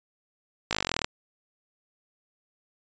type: slowing click train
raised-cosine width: 0.2 ms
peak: -8 dBFS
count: 16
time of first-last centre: 0.71-1.045 s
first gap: 18 ms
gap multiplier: 1.03
effects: resampled to 16000 Hz